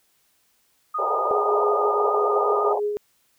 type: tone with vibrato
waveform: sine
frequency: 1227 Hz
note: D#6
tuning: 25 cents flat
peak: -23 dBFS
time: 0.94-2.73 s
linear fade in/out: 10 ms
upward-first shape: square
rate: 12 Hz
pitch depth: 18 cents each way
type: band-pass noise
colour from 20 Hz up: white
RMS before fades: -25 dBFS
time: 0.98-2.8 s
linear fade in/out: 20 ms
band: 390 to 960 Hz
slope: 96 dB/octave
type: tone with tremolo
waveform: sine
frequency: 415.3 Hz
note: G#4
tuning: in tune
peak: -20 dBFS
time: 1.31-2.97 s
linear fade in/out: 0 ms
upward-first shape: triangle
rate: 6 Hz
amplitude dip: 45%
effects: white hiss -65 dBFS RMS until 3.38 s